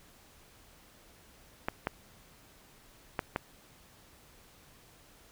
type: clicks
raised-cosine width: 0.5 ms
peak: -15 dBFS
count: 4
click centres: 1.685 / 1.871 / 3.192 / 3.361 s
effects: pink hiss -59 dBFS RMS until 5.31 s